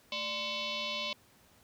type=tone with frequency modulation; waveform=sine; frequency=221.4 Hz; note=A3; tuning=11 cents sharp; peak=-33 dBFS; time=0.12-1.13 s; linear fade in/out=2 ms; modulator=814 Hz; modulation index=5.1; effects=pink hiss -63 dBFS RMS until 1.63 s + high-pass 60 Hz 12 dB/octave